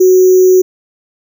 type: tone with sample-and-hold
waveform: sine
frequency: 370 Hz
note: F#4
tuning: in tune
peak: -3 dBFS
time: 0-0.62 s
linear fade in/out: 10 ms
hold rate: 6300 Hz
effects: none